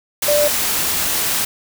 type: tone in noise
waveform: sine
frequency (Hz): 589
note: D5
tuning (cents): +5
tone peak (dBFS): -13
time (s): 0.28-0.48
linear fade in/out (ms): 5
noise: white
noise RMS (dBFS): -19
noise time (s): 0.22-1.45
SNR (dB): +3
effects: none